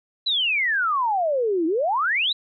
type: exponential two-way sweep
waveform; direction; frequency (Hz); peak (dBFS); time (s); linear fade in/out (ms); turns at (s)
sine; down then up; 4060 to 311.1 to 4060; -19; 0.26-2.33; 10; 1.66
effects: none